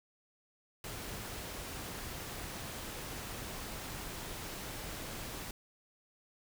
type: noise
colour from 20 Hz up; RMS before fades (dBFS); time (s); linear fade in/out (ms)
pink; -43; 0.84-5.51; 2
effects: none